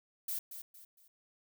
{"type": "noise with echo", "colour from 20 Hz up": "violet", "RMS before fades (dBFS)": -37, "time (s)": [0.28, 0.39], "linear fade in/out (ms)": 5, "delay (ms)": 230, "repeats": 3, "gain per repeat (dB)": -9, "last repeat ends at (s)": 1.08, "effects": []}